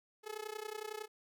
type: tone with amplitude modulation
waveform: sawtooth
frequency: 428.7 Hz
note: A4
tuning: 45 cents flat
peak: -34 dBFS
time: 0.23-1.08 s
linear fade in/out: 50 ms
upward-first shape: sine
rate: 30.9 Hz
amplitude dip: 90%
effects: none